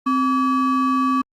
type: ring-modulated tone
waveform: triangle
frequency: 705 Hz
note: F5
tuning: 16 cents sharp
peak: -11 dBFS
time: 0.06-1.22 s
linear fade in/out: 10 ms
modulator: 443 Hz
effects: Opus 48 kbps